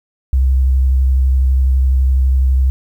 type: tone with vibrato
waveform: sine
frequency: 65.41 Hz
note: C2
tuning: in tune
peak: -9 dBFS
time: 0.33-2.7 s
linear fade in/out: 0 ms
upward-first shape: sine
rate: 12 Hz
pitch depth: 25 cents each way
effects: 8-bit